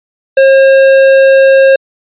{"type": "tone with tanh clipping", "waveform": "sine", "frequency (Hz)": 538, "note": "C5", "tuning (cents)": 48, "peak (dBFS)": -4, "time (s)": [0.37, 1.76], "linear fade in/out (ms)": 5, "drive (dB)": 13, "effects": ["resampled to 8000 Hz"]}